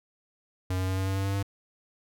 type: tone with pitch steps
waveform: square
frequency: 92.5 / 93.41 / 94.33 / 95.27 / 96.21 / 97.15 / 98.11 / 99.08 Hz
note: F#2 / F#2 / F#2 / G2 / G2 / G2 / G2 / G2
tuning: 0 / +17 / +34 / -49 / -32 / -15 / +2 / +19 cents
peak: -27 dBFS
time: 0.7-1.428 s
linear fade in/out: 5 ms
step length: 91 ms
effects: none